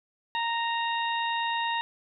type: harmonic tone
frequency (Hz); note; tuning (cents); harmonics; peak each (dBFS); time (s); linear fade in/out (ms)
929; A#5; -6; 1 / 2 / 3 / 4; -28 / -33 / -35 / -36; 0.35-1.81; 0
effects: none